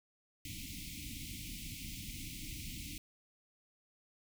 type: band-stop noise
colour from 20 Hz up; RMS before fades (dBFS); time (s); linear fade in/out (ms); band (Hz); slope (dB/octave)
pink; -45; 0.45-2.98; 2; 320 to 2100; 96
effects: none